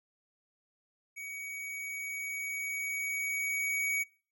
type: tone with level ramp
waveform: square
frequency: 2255 Hz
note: C#7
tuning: 29 cents sharp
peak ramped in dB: -41 to -30 dBFS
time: 1.16-4.04 s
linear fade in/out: 20 ms
effects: noise-tail reverb RT60 0.4 s tail -23 dB re dry